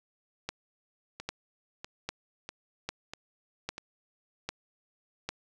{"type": "two click trains", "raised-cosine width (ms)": 0.2, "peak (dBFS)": [-22, -16], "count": [5, 7], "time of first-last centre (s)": [[1.2, 3.781], [0.49, 5.29]], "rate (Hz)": [1.55, 1.25], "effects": []}